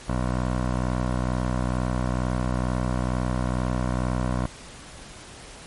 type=tone with low-pass filter; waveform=15% pulse; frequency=62.2 Hz; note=B1; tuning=13 cents sharp; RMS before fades=-25 dBFS; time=0.08-4.47 s; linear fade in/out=10 ms; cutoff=1200 Hz; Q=1.5; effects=pink hiss -43 dBFS RMS until 5.66 s + MP3 48 kbps